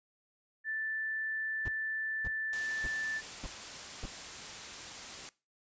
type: tone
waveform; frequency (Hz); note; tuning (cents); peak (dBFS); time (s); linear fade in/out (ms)
sine; 1762; A6; +2; -33; 0.64-3.22; 50
type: noise bursts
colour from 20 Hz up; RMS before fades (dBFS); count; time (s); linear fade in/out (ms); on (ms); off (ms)
brown; -38; 5; 1.65-4.06; 5; 34; 560
type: noise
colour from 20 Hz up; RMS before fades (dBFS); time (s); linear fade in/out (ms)
white; -44; 2.53-5.29; 0
effects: noise-tail reverb RT60 0.3 s tail -21 dB re dry + resampled to 16000 Hz